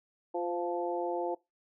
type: harmonic tone with a mistuned harmonic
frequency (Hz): 174.61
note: F3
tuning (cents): 0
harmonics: 2 / 3 / 4 / 5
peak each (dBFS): -34 / -36 / -37 / -38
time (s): 0.34-1.35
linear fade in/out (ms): 10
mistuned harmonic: 3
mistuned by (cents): -25
effects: noise-tail reverb RT60 0.2 s tail -21 dB re dry